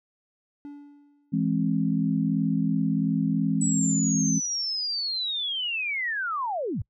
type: tone with exponential decay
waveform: triangle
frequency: 288 Hz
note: D4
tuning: 34 cents flat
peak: -33 dBFS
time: 0.65-1.53 s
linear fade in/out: 0 ms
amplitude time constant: 190 ms
type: chord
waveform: sine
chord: E augmented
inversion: none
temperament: equal with one note detuned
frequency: 164.81 / 207.7 / 265.9 Hz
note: E3 / G#3 / B#3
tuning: 0 / 0 / +28 cents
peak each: -26 / -26 / -26 dBFS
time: 1.32-4.4 s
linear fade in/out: 20 ms
type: linear sweep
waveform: sine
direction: down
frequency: 7902 to 68.8 Hz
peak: -26 dBFS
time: 3.61-6.82 s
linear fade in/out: 5 ms
effects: noise-tail reverb RT60 0.1 s tail -23 dB re dry